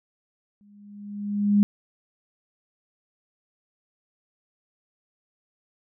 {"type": "tone with exponential growth", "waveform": "sine", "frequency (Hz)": 204.6, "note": "G#3", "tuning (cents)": -26, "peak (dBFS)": -13, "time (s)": [0.61, 1.63], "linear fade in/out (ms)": 0, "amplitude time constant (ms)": 220, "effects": []}